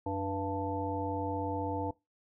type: harmonic tone with a mistuned harmonic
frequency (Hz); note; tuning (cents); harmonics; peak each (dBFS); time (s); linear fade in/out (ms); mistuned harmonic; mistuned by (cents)
98; G2; 0; 1 / 3 / 5 / 7 / 9; -38 / -36 / -38 / -42 / -37; 0.06-1.91; 5; 1; -91
effects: noise-tail reverb RT60 0.2 s tail -20 dB re dry